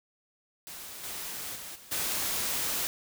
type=noise with level steps; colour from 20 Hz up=white; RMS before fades=-43 / -38 / -42 / -51 / -31 dBFS; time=0.67-2.87 s; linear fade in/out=0 ms; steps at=1.03 / 1.55 / 1.75 / 1.91 s; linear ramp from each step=10 ms; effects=none